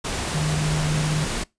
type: tone in noise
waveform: sine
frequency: 153.1 Hz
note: D#3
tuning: 28 cents flat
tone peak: -21 dBFS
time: 0.34-1.25 s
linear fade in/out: 10 ms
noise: pink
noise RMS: -27 dBFS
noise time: 0.04-1.44 s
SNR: +3 dB
effects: noise-tail reverb RT60 0.2 s tail -23 dB re dry + resampled to 22050 Hz